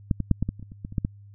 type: clicks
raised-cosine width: 5 ms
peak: -9 / -14 / -6 / -12 / -14 / -30 / -28 / -28 / -20 / -27 / -12 / -12 dBFS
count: 12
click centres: 0.112 / 0.203 / 0.313 / 0.426 / 0.49 / 0.596 / 0.627 / 0.719 / 0.849 / 0.924 / 0.982 / 1.049 s
effects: added 101 Hz sine -45 dBFS peak until 1.34 s